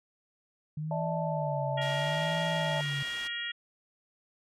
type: tone with vibrato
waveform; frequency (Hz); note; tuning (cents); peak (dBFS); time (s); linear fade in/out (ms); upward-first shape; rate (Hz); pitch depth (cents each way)
sine; 150.4; D3; +42; -32; 0.77-3.03; 5; sine; 0.75; 150
type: chord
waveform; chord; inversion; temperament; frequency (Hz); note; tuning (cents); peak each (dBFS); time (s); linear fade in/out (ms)
sine; D suspended second; none; equal with one note detuned; 587.3 / 648.3 / 880; D5 / E5 / A5; 0 / -29 / 0; -35; 0.91-2.81; 2
type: harmonic tone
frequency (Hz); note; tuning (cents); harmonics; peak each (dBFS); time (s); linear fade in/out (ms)
471.4; A#4; +19; 3 / 4 / 5 / 6 / 7; -43 / -36 / -46 / -42 / -37; 1.77-3.52; 10
type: noise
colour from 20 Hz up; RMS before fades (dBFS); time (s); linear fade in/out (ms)
white; -41; 1.81-3.28; 10
effects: low-pass 6000 Hz 12 dB/octave